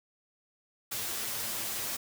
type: noise with comb filter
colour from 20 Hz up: white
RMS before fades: -35 dBFS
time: 0.91-1.97 s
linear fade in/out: 10 ms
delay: 8.7 ms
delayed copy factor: +0.75
effects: none